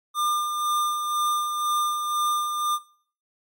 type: tone with tremolo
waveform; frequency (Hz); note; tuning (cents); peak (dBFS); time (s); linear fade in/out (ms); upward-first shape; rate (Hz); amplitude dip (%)
square; 1201; D6; +38; -22; 0.14-2.79; 50; sine; 2; 45
effects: noise-tail reverb RT60 0.5 s tail -18 dB re dry + MP3 96 kbps